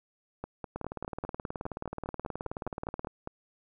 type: two click trains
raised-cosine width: 1 ms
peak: -21 / -22 dBFS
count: 44 / 15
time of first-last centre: 0.76-3.047 / 0.44-3.274 s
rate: 18.8 / 4.94 Hz
effects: none